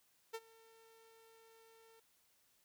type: tone with ADSR envelope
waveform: sawtooth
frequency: 451.3 Hz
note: A4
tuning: 44 cents sharp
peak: -36 dBFS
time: 0.33-2 s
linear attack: 16 ms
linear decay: 48 ms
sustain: -23 dB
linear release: 6 ms
effects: white hiss -74 dBFS RMS until 2.64 s